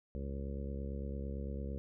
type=harmonic tone; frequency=68.9 Hz; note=C#2; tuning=10 cents flat; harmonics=1 / 2 / 3 / 4 / 5 / 6 / 7 / 8; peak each=-39 / -47 / -45 / -52 / -53 / -52 / -50 / -53 dBFS; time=0.15-1.78 s; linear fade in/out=0 ms; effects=none